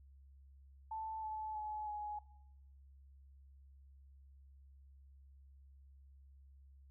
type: tone with pitch steps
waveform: sine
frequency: 880 / 865.9 / 852 / 838.3 Hz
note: A5 / A5 / G#5 / G#5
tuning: 0 / -28 / +44 / +16 cents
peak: -40 dBFS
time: 0.91-2.19 s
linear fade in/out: 5 ms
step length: 320 ms
effects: noise-tail reverb RT60 0.8 s tail -18 dB re dry + added 68 Hz sine -58 dBFS peak until 6.9 s